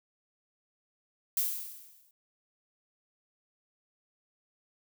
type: noise with exponential decay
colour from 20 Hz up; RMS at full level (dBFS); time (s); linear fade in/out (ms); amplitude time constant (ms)
violet; -27; 1.37-2.11; 2; 160
effects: none